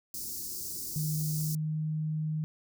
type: band-stop noise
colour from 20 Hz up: white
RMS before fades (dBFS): -38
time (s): 0.14-1.55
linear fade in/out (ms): 2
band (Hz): 390 to 4700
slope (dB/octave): 48
type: tone with pitch glide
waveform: sine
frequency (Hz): 154.1 to 155.26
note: D#3 to D#3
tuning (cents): -16 to -3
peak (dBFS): -29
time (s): 0.96-2.44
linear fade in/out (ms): 0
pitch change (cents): +13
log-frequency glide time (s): 1.3-1.77
effects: none